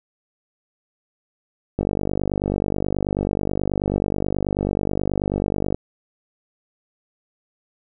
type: click train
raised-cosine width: 2 ms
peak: -8 dBFS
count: 196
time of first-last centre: 1.79-5.745 s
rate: 49.3 Hz
effects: none